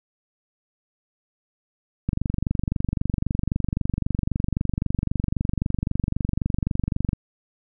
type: click train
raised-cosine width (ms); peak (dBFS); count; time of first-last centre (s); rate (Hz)
5; -10; 121; 2.09-7.132; 23.8
effects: none